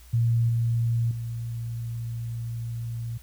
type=tone with level steps; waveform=sine; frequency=116.54 Hz; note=A#2; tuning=in tune; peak=-19 / -21 / -29 dBFS; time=0.13-3.18 s; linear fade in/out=10 ms; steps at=0.49 / 1.11 s; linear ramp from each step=2 ms; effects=added 60 Hz sine -47 dBFS peak until 3.22 s + white hiss -55 dBFS RMS until 3.22 s